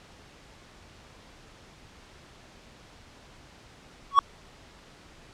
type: tone with exponential growth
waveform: triangle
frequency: 1116 Hz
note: C#6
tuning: 11 cents sharp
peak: -7 dBFS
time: 4.11-4.19 s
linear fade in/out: 1 ms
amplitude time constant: 16 ms
effects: pink hiss -52 dBFS RMS until 5.33 s + low-pass 6000 Hz 12 dB/octave